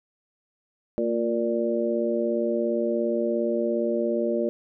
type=harmonic tone with a mistuned harmonic; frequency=117.2 Hz; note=A#2; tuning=10 cents sharp; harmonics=2 / 3 / 4 / 5; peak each=-28 / -27 / -29 / -27 dBFS; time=0.98-4.49 s; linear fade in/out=0 ms; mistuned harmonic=2; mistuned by=-37 cents; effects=none